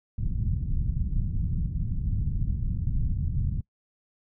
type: low-pass noise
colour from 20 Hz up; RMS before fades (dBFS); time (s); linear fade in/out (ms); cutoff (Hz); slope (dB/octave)
pink; -27; 0.18-3.61; 5; 160; 24
effects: noise-tail reverb RT60 0.1 s tail -22 dB re dry